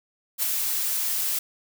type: noise with ADSR envelope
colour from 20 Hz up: blue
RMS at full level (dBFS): -22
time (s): 0.38-1.39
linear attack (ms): 50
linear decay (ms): 3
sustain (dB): -4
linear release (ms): 4
effects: none

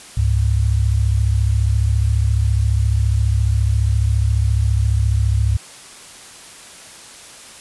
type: tone pair together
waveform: sine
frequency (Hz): 69.3 / 103.83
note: C#2 / G#2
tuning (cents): 0 / 0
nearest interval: perfect fifth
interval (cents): 700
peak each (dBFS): -16 / -16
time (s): 0.17-5.57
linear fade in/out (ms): 5
effects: white hiss -39 dBFS RMS until 7.6 s + resampled to 24000 Hz

